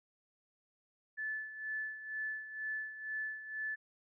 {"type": "tone with tremolo", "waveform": "sine", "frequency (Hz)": 1740, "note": "A6", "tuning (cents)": -20, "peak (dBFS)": -35, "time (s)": [1.17, 3.76], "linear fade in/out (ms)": 20, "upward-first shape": "sine", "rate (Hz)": 2.1, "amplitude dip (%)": 70, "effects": []}